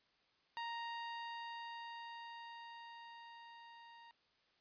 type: tone with level ramp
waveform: sawtooth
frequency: 932.3 Hz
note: A#5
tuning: in tune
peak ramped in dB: -37 to -53 dBFS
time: 0.57-4.11 s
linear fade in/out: 0 ms
effects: white hiss -75 dBFS RMS until 4.6 s + resampled to 11025 Hz